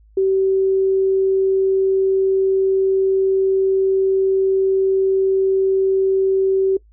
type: tone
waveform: sine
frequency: 384 Hz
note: G4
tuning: 36 cents flat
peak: -13 dBFS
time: 0.17-6.77 s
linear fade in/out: 5 ms
effects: noise-tail reverb RT60 0.1 s tail -20 dB re dry + added 53 Hz sine -47 dBFS peak until 6.92 s